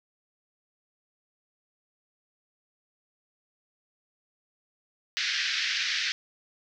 pink band-pass noise, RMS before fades -29 dBFS, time 5.17-6.12 s, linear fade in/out 0 ms, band 1600 to 5600 Hz, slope 48 dB/octave, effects none

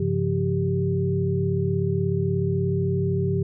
sine tone cluster, 98.7 / 135.5 / 171.8 / 392.4 Hz, G2 / C#3 / F3 / G4, +12 / -39 / -28 / +2 cents, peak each -26 dBFS, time 0-3.43 s, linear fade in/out 5 ms, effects none

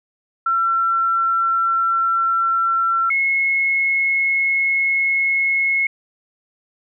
sine tone pair in turn, 1352 / 2175 Hz, E6 / C#7, +43 / -33 cents, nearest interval minor sixth, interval 824 cents, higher second, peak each -15 dBFS, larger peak neither, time 0.46-3.1 / 3.1-5.87 s, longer second, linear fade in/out 5 ms, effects none

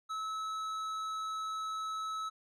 sine tone with tanh clipping, 1298 Hz, E6, 27 cents flat, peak -37 dBFS, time 0.09-2.3 s, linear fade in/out 20 ms, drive 11 dB, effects none

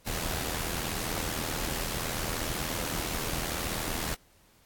pink noise with amplitude modulation, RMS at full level -30 dBFS, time 0.06-4.15 s, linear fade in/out 10 ms, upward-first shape sine, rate 80.7 Hz, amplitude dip 60%, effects pink hiss -62 dBFS RMS until 4.65 s + AAC 64 kbps

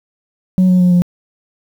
sine tone with pitch steps, 185 / 182.24 / 179.53 / 176.85 Hz, F#3 / F#3 / F3 / F3, 0 / -26 / +48 / +22 cents, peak -5 dBFS, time 0.58-1.02 s, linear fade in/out 0 ms, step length 110 ms, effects tanh soft clip ceiling -6 dBFS + 7-bit

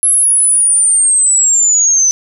sine linear sweep, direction down, 11040 to 6010 Hz, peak -7 dBFS, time 0.03-2.11 s, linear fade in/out 0 ms, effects none

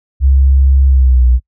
sine tone with pitch glide, 67.4 to 61.45 Hz, C#2 to B1, -48 to -8 cents, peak -5 dBFS, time 0.2-1.4 s, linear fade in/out 50 ms, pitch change -160 cents, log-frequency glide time 0.86-1.27 s, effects noise-tail reverb RT60 0.1 s tail -26 dB re dry

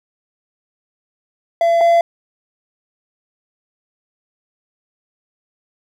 triangle tone pair in turn, 676 / 679.9 Hz, E5 / F5, +43 / -47 cents, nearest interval unison, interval 10 cents, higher second, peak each -9 / -7 dBFS, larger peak second, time 1.61-1.81 / 1.81-2.01 s, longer neither, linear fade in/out 2 ms, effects none

